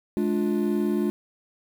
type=chord; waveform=triangle; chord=D diminished; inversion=second; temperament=just; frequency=211.4 / 293.7 / 352.4 Hz; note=Ab3 / D4 / F4; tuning=+31 / 0 / +16 cents; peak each=-23 / -26 / -24 dBFS; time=0.17-1.1 s; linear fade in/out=0 ms; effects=8-bit